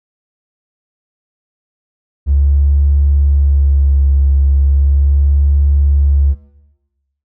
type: tone with vibrato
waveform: triangle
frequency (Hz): 70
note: C#2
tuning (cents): +18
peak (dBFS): -4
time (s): 2.26-6.35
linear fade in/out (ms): 50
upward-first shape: sine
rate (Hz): 0.37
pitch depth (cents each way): 24
effects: noise-tail reverb RT60 1.0 s tail -18 dB re dry + tanh soft clip ceiling -5 dBFS